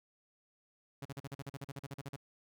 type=tone bursts; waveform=sawtooth; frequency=138.59 Hz; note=C#3; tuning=in tune; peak=-37 dBFS; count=16; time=1.02-2.163 s; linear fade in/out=5 ms; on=33 ms; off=41 ms; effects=none